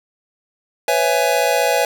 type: chord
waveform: square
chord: C# minor seventh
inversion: third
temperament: just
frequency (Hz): 498.9 / 554.4 / 665.2 / 831.5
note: B4 / C#5 / E5 / G#5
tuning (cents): +17 / 0 / +16 / +2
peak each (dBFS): -21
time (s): 0.88-1.85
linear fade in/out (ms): 2
effects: none